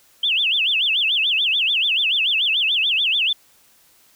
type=tone with vibrato; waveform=sine; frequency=3021 Hz; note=F#7; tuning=35 cents sharp; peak=-16 dBFS; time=0.23-3.33 s; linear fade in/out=5 ms; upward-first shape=sine; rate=6.9 Hz; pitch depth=290 cents each way; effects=white hiss -55 dBFS RMS until 4.15 s